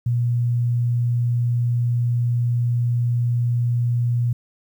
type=tone; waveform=sine; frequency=120 Hz; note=B2; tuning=49 cents flat; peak=-17 dBFS; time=0.06-4.33 s; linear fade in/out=5 ms; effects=9-bit